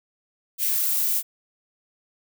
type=noise with high-pass filter sweep; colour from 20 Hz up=violet; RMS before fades=-23 dBFS; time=0.58-1.23 s; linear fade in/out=50 ms; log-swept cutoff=2500 to 340 Hz; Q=1.7; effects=none